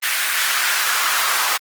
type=noise with high-pass filter sweep; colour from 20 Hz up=pink; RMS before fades=-19 dBFS; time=0.02-1.58 s; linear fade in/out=20 ms; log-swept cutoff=1800 to 1100 Hz; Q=1.8; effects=Opus 24 kbps